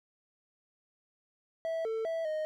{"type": "tone with pitch steps", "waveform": "triangle", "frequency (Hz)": [654, 446.1, 656, 620], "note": ["E5", "A4", "E5", "D#5"], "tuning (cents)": [-14, 24, -9, -6], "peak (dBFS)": -29, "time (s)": [1.65, 2.45], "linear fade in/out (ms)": 0, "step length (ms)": 200, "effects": []}